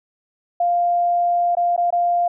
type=tone with dropouts; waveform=sine; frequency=698.5 Hz; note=F5; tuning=in tune; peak=-15 dBFS; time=0.6-2.28 s; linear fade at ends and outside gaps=5 ms; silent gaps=1.552-1.569 / 1.764-1.777 / 1.905-1.925 s; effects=none